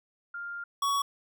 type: tone pair in turn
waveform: sine / square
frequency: 1400 / 1121.6 Hz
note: F6 / C#6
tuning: +4 / +20 cents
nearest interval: major third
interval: 384 cents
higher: first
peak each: -35 / -26 dBFS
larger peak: second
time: 0.34-0.64 / 0.82-1.02 s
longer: first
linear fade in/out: 5 ms
effects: none